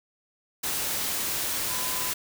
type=tone in noise; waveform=sine; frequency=1007 Hz; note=B5; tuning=33 cents sharp; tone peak=-38 dBFS; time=1.69-2.11 s; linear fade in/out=10 ms; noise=white; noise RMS=-29 dBFS; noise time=0.63-2.14 s; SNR=-12 dB; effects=none